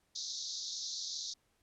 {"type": "band-pass noise", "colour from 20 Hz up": "pink", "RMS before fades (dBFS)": -41, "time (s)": [0.15, 1.34], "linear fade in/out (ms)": 10, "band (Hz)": [3700, 6600], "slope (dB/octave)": 96, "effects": ["pink hiss -75 dBFS RMS until 1.62 s", "low-pass 12000 Hz 12 dB/octave"]}